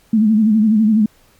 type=tone with vibrato; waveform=sine; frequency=216.6 Hz; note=A3; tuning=27 cents flat; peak=-9 dBFS; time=0.13-1.06 s; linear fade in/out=5 ms; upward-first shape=sine; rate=12 Hz; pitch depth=76 cents each way; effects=pink hiss -53 dBFS RMS until 1.39 s + MP3 96 kbps